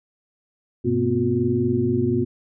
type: tone cluster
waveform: sine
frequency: 99.4 / 123.6 / 233.6 / 254.4 / 359.9 Hz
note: G2 / B2 / A#3 / C4 / F#4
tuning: +25 / +2 / +4 / -48 / -48 cents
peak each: -28 / -25 / -26 / -24 / -22 dBFS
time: 0.84-2.25 s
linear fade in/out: 20 ms
effects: none